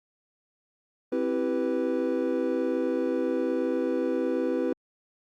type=chord; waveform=triangle; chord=C major seventh; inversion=none; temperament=equal with one note detuned; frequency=261.6 / 329.6 / 388.4 / 493.9 Hz; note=C4 / E4 / G4 / B4; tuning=0 / 0 / -16 / 0 cents; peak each=-28 / -28 / -30 / -27 dBFS; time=1.12-4.73 s; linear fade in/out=5 ms; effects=Opus 48 kbps